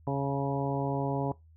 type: harmonic tone with a mistuned harmonic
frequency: 138.4 Hz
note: C#3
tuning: 2 cents flat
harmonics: 1 / 2 / 3 / 4 / 5 / 6 / 7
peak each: -31 / -34 / -36 / -37 / -38 / -39 / -39 dBFS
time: 0.07-1.32 s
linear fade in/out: 2 ms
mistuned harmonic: 6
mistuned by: +31 cents
effects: noise-tail reverb RT60 0.2 s tail -21 dB re dry + added 80 Hz sine -54 dBFS peak until 1.56 s